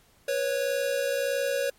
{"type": "tone pair together", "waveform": "square", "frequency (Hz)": [490.4, 552], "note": ["B4", "C#5"], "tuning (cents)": [-12, -7], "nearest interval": "major second", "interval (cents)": 205, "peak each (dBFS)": [-31, -27], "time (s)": [0.28, 1.7], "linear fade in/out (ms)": 5, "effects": ["pink hiss -61 dBFS RMS until 1.78 s", "MP3 64 kbps"]}